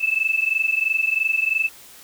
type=tone pair together; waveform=sine; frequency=2614 / 2637 Hz; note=E7 / E7; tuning=-15 / 0 cents; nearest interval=unison; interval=15 cents; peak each=-21 dBFS; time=0-1.69 s; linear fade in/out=20 ms; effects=white hiss -45 dBFS RMS until 2.03 s